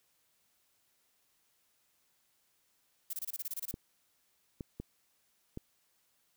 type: noise bursts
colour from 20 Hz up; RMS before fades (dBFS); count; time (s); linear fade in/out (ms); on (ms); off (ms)
violet; -38; 11; 3.1-3.713; 5; 33; 25
type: clicks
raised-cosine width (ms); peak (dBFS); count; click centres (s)
3; -27; 4; 3.741 / 4.608 / 4.8 / 5.574
effects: white hiss -74 dBFS RMS until 6.36 s